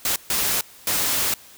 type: noise bursts at uneven times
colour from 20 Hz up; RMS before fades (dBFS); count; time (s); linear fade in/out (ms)
white; -22; 3; 0.05-0.16 / 0.3-0.61 / 0.87-1.34; 2
effects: white hiss -47 dBFS RMS until 1.57 s